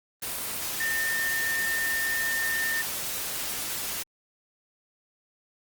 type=tone in noise; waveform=sine; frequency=1811 Hz; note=A6; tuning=49 cents sharp; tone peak=-26 dBFS; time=0.8-2.82 s; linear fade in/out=5 ms; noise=white; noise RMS=-32 dBFS; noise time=0.22-4.03 s; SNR=+3 dB; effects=Opus 24 kbps